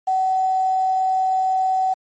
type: tone with quantisation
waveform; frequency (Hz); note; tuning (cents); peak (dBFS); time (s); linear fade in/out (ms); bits
sine; 755; F#5; +35; -16; 0.07-1.94; 10; 7
effects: MP3 32 kbps